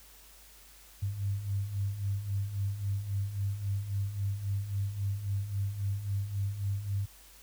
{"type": "beating tone pair", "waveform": "sine", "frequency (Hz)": [96.9, 100.6], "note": ["G2", "G2"], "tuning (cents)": [-20, 45], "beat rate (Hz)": 3.7, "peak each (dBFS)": [-37, -31], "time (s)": [1.02, 7.06], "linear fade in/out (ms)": 10, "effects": ["added 50 Hz sine -58 dBFS peak until 7.42 s", "white hiss -56 dBFS RMS until 7.42 s"]}